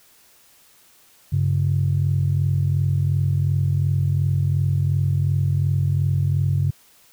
sine tone pair together, 97.22 / 140 Hz, G2 / C#3, -14 / +18 cents, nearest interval tritone, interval 632 cents, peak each -19 dBFS, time 1.32-6.71 s, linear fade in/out 10 ms, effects tanh soft clip ceiling -10 dBFS + white hiss -54 dBFS RMS until 7.12 s

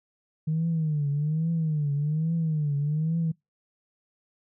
sine tone with vibrato, 154 Hz, D#3, 17 cents flat, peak -22 dBFS, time 0.47-3.32 s, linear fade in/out 10 ms, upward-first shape triangle, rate 1.2 Hz, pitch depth 150 cents each way, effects noise-tail reverb RT60 0.2 s tail -26 dB re dry + tanh soft clip ceiling -19 dBFS

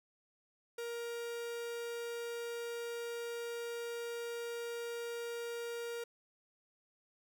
45% pulse tone, 470 Hz, A#4, 14 cents sharp, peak -39 dBFS, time 0.78-6.04 s, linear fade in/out 5 ms, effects none

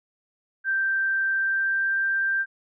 sine tone with pitch glide, 1568 to 1577.1 Hz, G6 to G6, 0 to +10 cents, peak -21 dBFS, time 0.64-2.46 s, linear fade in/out 50 ms, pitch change +10 cents, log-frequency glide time 1.34-1.91 s, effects none

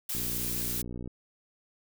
blue noise, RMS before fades -33 dBFS, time 0.09-0.82 s, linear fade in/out 5 ms
click train, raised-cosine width 3 ms, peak -27 dBFS, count 57, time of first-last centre 0.15-1.076 s, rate 60.5 Hz
effects none

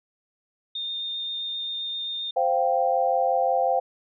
sine tone with vibrato, 3642 Hz, A#7, 41 cents flat, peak -28 dBFS, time 0.75-2.31 s, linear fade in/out 5 ms, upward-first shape triangle, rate 7.6 Hz, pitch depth 10 cents each way
sine chord, C suspended fourth, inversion none, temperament equal, 523.3 / 698.5 / 784 Hz, C5 / F5 / G5, 0 / 0 / 0 cents, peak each -24 dBFS, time 2.36-3.8 s, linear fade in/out 10 ms
effects none

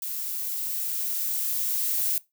violet noise with level ramp, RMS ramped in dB -32 to -25 dBFS, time 0.02-2.18 s, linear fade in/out 2 ms, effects noise-tail reverb RT60 0.2 s tail -20 dB re dry

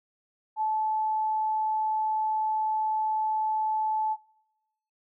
sine tone, 868 Hz, A5, 24 cents flat, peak -24 dBFS, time 0.56-4.17 s, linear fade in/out 50 ms, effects noise-tail reverb RT60 0.9 s tail -22 dB re dry

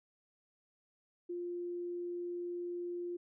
sine tone, 350.4 Hz, F4, 6 cents sharp, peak -37 dBFS, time 1.29-3.17 s, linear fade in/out 10 ms, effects none

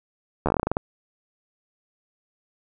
slowing click train, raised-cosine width 1 ms, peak -8 dBFS, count 12, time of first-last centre 0.46-0.769 s, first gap 12 ms, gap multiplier 1.16, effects none

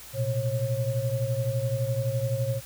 sine tone cluster, 115.5 / 127.3 / 542 Hz, A#2 / C3 / C#5, -16 / -47 / -39 cents, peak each -28 / -29 / -30 dBFS, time 0.13-2.61 s, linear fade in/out 50 ms, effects added 60 Hz sine -54 dBFS peak until 2.65 s + white hiss -45 dBFS RMS until 2.65 s

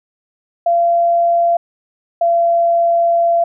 sine tone pair in turn, 685 / 681.1 Hz, F5 / F5, -34 / -44 cents, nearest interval unison, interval 10 cents, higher first, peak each -10 dBFS, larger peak neither, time 0.66-1.57 / 2.21-3.44 s, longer second, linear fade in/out 5 ms, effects none

